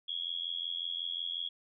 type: tone with amplitude modulation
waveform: sine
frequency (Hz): 3322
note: G#7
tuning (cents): 0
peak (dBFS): -30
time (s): 0.08-1.49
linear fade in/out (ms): 10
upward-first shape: sine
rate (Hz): 85.5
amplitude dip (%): 95
effects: none